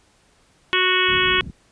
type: harmonic tone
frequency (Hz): 368.9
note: F#4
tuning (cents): -5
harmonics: 1 / 3 / 4 / 5 / 6 / 7 / 8 / 9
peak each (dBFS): -24 / -24 / -24 / -24 / -24 / -24 / -24 / -24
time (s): 0.73-1.41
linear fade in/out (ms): 0
type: low-pass noise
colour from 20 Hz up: white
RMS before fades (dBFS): -34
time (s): 1.08-1.51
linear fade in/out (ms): 10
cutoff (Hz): 240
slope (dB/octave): 24
effects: pink hiss -58 dBFS RMS until 1.71 s + resampled to 22050 Hz